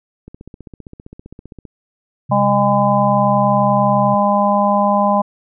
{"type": "click train", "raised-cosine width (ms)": 3, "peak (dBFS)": -22, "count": 22, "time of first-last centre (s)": [0.28, 1.653], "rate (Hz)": 15.3}
{"type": "tone with pitch glide", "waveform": "sine", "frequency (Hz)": [133.2, 131.9], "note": ["C3", "C3"], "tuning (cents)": [31, 14], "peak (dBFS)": -20, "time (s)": [2.29, 4.15], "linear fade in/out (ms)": 10, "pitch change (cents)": -17, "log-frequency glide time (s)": [2.76, 3.41]}
{"type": "harmonic tone", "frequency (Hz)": 203.4, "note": "G#3", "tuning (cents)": -36, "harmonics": [1, 3, 4, 5], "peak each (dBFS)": [-17, -17, -17, -17], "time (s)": [2.31, 5.22], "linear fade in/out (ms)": 10}
{"effects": []}